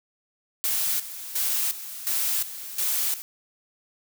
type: noise with tremolo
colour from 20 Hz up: blue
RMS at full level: -25 dBFS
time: 0.64-3.22 s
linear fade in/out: 0 ms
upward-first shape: square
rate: 1.4 Hz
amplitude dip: 75%
effects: none